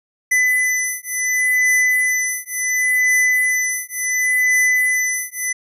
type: beating tone pair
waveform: square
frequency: 2004 / 2004.7 Hz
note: B6 / B6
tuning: +25 / +25 cents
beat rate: 0.7 Hz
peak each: -19 dBFS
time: 0.31-5.53 s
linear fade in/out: 10 ms
effects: resampled to 32000 Hz